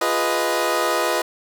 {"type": "chord", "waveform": "20% pulse", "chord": "F half-diminished seventh", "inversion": "none", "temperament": "equal", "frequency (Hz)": [349.2, 415.3, 493.9, 622.3], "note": ["F4", "Ab4", "Cb5", "Eb5"], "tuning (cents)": [0, 0, 0, 0], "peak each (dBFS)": [-20, -23, -19, -18], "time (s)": [0.01, 1.22], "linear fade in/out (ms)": 5, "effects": []}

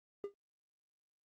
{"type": "tone with exponential decay", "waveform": "triangle", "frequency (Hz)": 403.2, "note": "G4", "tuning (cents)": 49, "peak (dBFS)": -31, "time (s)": [0.24, 0.34], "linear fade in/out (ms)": 1, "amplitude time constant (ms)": 21, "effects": ["Opus 24 kbps"]}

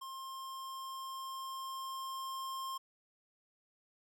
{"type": "tone with level ramp", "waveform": "square", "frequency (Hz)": 1062, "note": "C6", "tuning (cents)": 25, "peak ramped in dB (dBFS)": [-44, -39], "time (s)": [0.01, 2.78], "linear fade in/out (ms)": 10, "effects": []}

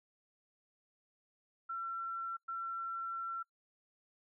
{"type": "tone bursts at uneven times", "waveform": "sine", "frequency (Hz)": 1353, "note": "E6", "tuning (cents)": 45, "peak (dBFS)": -37, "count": 2, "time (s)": [[1.69, 2.37], [2.48, 3.43]], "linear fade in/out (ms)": 10, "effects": ["noise-tail reverb RT60 0.1 s tail -23 dB re dry"]}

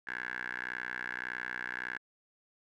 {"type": "tone with band-pass filter", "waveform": "10% pulse", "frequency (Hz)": 61.74, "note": "B1", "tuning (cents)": 0, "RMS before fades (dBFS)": -39, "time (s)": [0.07, 1.98], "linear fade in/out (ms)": 5, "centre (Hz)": 1700, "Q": 9.1, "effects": []}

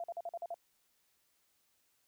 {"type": "tone bursts", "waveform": "sine", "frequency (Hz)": 683, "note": "F5", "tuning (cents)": -39, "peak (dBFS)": -37, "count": 7, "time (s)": [0, 0.543], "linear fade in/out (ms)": 2, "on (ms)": 39, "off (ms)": 45, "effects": ["white hiss -75 dBFS RMS until 2.07 s"]}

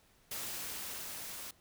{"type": "noise with level ramp", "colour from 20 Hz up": "white", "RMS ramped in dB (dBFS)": [-40, -45], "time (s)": [0.31, 1.51], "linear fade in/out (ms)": 5, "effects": ["pink hiss -67 dBFS RMS until 1.6 s"]}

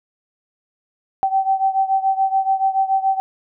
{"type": "beating tone pair", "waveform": "sine", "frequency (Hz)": [770, 777], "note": ["G5", "G5"], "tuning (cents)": [-31, -16], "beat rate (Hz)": 7, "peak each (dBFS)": [-17, -20], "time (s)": [1.23, 3.2], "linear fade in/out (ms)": 0, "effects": []}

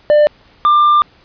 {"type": "tone pair in turn", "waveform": "triangle", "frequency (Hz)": [596, 1192], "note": ["D5", "D6"], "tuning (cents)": [25, 25], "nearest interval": "octave", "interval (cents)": 1200, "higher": "second", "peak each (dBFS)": [-4, -5], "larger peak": "first", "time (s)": [[0.1, 0.27], [0.65, 1.02]], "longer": "second", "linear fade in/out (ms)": 0, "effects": ["pink hiss -48 dBFS RMS until 1.24 s", "resampled to 11025 Hz"]}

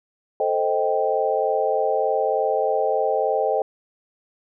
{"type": "chord", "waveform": "sine", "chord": "A half-diminished seventh", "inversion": "none", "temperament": "equal", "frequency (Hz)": [440, 523.3, 622.3, 784], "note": ["A4", "C5", "Eb5", "G5"], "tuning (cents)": [0, 0, 0, 0], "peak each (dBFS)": -24, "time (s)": [0.4, 3.62], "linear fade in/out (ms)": 2, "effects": []}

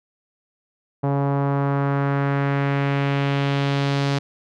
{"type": "tone with low-pass filter sweep", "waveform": "sawtooth", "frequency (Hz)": 140, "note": "C#3", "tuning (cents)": 18, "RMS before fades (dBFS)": -21, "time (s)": [1.03, 4.19], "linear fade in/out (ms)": 10, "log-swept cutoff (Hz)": [840, 4800], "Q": 1.5, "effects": []}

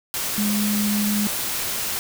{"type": "tone in noise", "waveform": "sine", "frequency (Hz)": 207.7, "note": "G#3", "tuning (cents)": 0, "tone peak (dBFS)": -20, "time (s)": [0.38, 1.27], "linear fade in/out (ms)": 0, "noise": "white", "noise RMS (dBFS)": -26, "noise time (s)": [0.14, 1.99], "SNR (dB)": 3, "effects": []}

